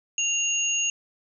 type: tone pair together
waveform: sine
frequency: 2787 / 6629 Hz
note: F7 / G#8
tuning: -4 / -4 cents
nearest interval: octave + minor third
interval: 1500 cents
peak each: -25 dBFS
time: 0.18-0.9 s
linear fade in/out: 2 ms
effects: none